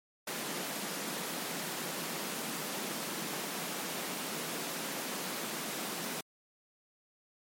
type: high-pass noise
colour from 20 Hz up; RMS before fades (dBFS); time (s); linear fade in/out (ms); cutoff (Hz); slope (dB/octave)
pink; -38; 0.27-6.21; 5; 160; 48
effects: MP3 64 kbps